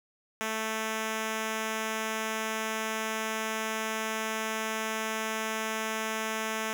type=tone; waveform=5% pulse; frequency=220 Hz; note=A3; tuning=in tune; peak=-19 dBFS; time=0.41-6.73 s; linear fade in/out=0 ms; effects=none